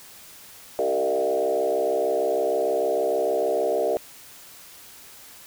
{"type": "tone with frequency modulation", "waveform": "sine", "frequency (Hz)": 531, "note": "C5", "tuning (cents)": 25, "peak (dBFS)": -20, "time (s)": [0.79, 3.97], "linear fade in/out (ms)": 0, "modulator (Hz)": 66.5, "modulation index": 2.4, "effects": ["white hiss -46 dBFS RMS until 5.46 s"]}